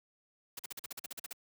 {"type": "noise bursts", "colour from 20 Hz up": "white", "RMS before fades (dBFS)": -42, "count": 12, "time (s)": [0.57, 1.33], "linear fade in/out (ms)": 5, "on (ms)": 23, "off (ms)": 44, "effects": ["high-pass 100 Hz 12 dB/octave"]}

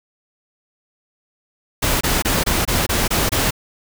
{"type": "noise bursts", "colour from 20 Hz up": "pink", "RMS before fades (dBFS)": -18, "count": 8, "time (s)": [1.82, 3.508], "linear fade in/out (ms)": 10, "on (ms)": 190, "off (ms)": 24, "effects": []}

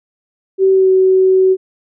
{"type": "tone with pitch glide", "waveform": "sine", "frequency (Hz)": [383.1, 376.7], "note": ["G4", "F#4"], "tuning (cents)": [-40, 31], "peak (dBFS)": -7, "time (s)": [0.58, 1.57], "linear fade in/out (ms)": 50, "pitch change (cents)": -29, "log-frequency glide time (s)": [0.71, 0.9], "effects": []}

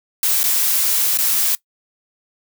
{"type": "noise with dropouts", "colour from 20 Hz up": "blue", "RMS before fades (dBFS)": -17, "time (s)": [0.23, 1.55], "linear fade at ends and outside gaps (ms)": 1, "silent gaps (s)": [[0.432, 0.439], [1.174, 1.187]], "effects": ["noise-tail reverb RT60 0.1 s tail -21 dB re dry"]}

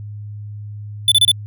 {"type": "tone bursts", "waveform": "square", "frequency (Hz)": 3500, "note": "A7", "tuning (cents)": -10, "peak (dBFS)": -9, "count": 4, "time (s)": [1.08, 1.316], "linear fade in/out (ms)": 2, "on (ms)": 38, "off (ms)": 28, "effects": ["added 104 Hz sine -28 dBFS peak until 1.46 s"]}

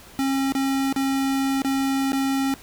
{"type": "tone with dropouts", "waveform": "square", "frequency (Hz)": 270.6, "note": "C#4", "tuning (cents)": -42, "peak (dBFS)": -21, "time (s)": [0.19, 2.54], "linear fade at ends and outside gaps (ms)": 0, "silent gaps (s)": [[0.522, 0.551], [0.926, 0.962], [1.619, 1.647], [2.12, 2.131]], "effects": ["pink hiss -46 dBFS RMS until 2.62 s"]}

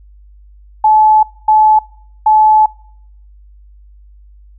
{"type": "tone bursts at uneven times", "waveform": "sine", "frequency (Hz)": 862, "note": "A5", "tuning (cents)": -36, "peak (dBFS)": -5, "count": 3, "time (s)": [[0.84, 1.23], [1.48, 1.79], [2.26, 2.66]], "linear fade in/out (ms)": 5, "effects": ["noise-tail reverb RT60 0.7 s tail -26 dB re dry", "added 50 Hz sine -38 dBFS peak until 4.58 s"]}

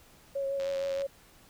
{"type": "tone with vibrato", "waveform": "sine", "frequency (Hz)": 550, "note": "C#5", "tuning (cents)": -14, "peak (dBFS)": -29, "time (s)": [0.35, 1.07], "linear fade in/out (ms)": 10, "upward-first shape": "triangle", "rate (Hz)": 6.4, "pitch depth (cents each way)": 22}
{"type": "click train", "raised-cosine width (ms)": 0.2, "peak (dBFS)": -26, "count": 38, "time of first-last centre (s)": [0.6, 1.02], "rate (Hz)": 88.2}
{"effects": ["pink hiss -58 dBFS RMS until 1.49 s"]}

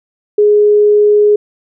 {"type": "tone", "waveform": "sine", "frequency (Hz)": 416.9, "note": "G#4", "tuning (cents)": 7, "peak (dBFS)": -5, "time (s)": [0.38, 1.36], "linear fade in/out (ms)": 5, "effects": []}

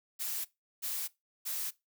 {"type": "noise bursts", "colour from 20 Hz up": "blue", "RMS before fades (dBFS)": -36, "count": 3, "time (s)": [0.19, 1.71], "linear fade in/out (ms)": 20, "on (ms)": 260, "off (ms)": 370, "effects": ["noise-tail reverb RT60 0.2 s tail -20 dB re dry"]}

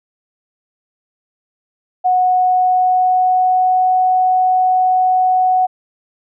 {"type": "tone with pitch glide", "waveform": "sine", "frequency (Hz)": [734, 740.8], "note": ["F#5", "F#5"], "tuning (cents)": [-14, 2], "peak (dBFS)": -10, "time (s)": [2.04, 5.67], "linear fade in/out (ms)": 20, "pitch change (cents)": 16, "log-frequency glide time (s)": [2.17, 3.92], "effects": []}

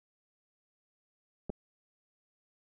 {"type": "clicks", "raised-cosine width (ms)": 2, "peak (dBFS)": -24, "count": 2, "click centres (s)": [1.496, 1.501], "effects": []}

